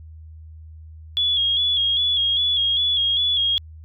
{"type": "tone with vibrato", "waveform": "sine", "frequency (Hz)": 3342, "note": "G#7", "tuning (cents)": 10, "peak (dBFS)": -17, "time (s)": [1.17, 3.58], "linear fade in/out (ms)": 0, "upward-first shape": "square", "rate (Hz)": 2.5, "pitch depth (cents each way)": 40, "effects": ["added 79 Hz sine -38 dBFS peak until 3.84 s"]}